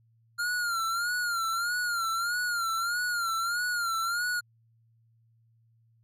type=tone with vibrato; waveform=square; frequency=1400 Hz; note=F6; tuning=4 cents sharp; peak=-28 dBFS; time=0.38-4.41 s; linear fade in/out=20 ms; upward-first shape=sine; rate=1.6 Hz; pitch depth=82 cents each way; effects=added 114 Hz sine -62 dBFS peak until 6.03 s + resampled to 32000 Hz